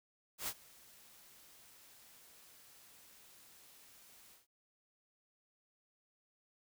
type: noise with ADSR envelope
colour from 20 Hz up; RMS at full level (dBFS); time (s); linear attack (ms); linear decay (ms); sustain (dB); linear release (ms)
white; -38; 0.38-4.47; 95; 58; -23; 150
effects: none